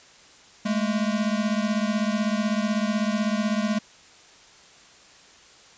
square beating tone pair, 207.5 / 223.5 Hz, G#3 / A3, -1 / +27 cents, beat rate 16 Hz, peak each -25 / -27 dBFS, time 0.65-3.79 s, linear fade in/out 10 ms, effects white hiss -51 dBFS RMS until 5.77 s + resampled to 16000 Hz

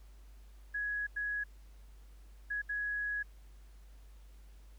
sine tone bursts at uneven times, 1672 Hz, G#6, 11 cents sharp, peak -33 dBFS, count 4, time 0.74-1.07 / 1.16-1.44 / 2.5-2.62 / 2.69-3.23 s, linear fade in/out 10 ms, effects added 50 Hz sine -52 dBFS peak until 4.78 s + pink hiss -68 dBFS RMS until 4.78 s

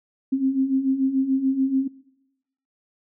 sine beating tone pair, 261.6 / 268.5 Hz, C4 / C4, 0 / +45 cents, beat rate 6.9 Hz, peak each -25 / -20 dBFS, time 0.32-1.88 s, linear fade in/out 10 ms, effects noise-tail reverb RT60 0.9 s tail -22 dB re dry

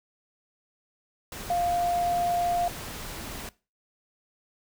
sine tone in noise, 700 Hz, F5, 4 cents sharp, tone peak -23 dBFS, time 1.5-2.68 s, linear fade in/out 2 ms, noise pink, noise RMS -38 dBFS, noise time 1.32-3.49 s, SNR +12 dB, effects noise-tail reverb RT60 0.3 s tail -20 dB re dry

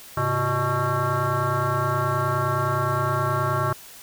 sine tone with frequency modulation, 622.3 Hz, D#5, in tune, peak -19 dBFS, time 0.17-3.73 s, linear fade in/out 5 ms, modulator 243 Hz, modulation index 3.3, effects tanh soft clip ceiling -16 dBFS + white hiss -44 dBFS RMS until 4.02 s

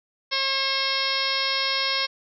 harmonic tone with a mistuned harmonic, 540 Hz, C#5, 45 cents flat, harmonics 1 / 2 / 3 / 4 / 5 / 6 / 7 / 8 / 9 / 10, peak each -35 / -31 / -33 / -30 / -34 / -31 / -31 / -30 / -33 / -29 dBFS, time 0.31-2.07 s, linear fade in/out 20 ms, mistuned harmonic 5, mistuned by -22 cents, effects none

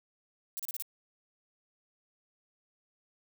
violet noise bursts, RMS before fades -37 dBFS, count 5, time 0.57-0.823 s, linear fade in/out 0 ms, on 25 ms, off 32 ms, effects none

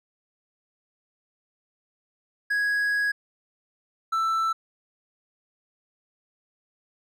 triangle tone pair in turn, 1661.2 / 1327.3 Hz, G#6 / E6, 0 / +12 cents, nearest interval major third, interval 388 cents, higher first, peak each -20 / -20 dBFS, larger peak neither, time 2.5-3.12 / 4.12-4.53 s, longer first, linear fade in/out 10 ms, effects none

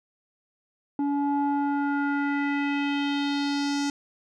square tone with low-pass filter sweep, 284.3 Hz, C#4, 44 cents sharp, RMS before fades -26 dBFS, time 0.99-3.9 s, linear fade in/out 2 ms, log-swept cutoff 630 to 6300 Hz, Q 2.7, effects none

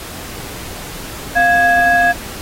triangle ring-modulated tone, 480 Hz, B4, 49 cents flat, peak -4 dBFS, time 1.35-2.13 s, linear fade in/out 20 ms, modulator 1180 Hz, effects pink hiss -30 dBFS RMS until 2.41 s + AAC 48 kbps

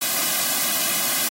white noise with comb filter, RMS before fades -22 dBFS, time 0.01-1.29 s, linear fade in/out 10 ms, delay 2.2 ms, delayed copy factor -0.9, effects high-pass 200 Hz 12 dB/octave + AAC 48 kbps

